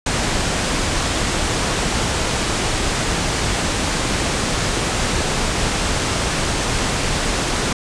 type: low-pass noise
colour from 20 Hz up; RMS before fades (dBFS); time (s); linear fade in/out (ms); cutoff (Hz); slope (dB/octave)
pink; -20; 0.06-7.73; 5; 9200; 48
effects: none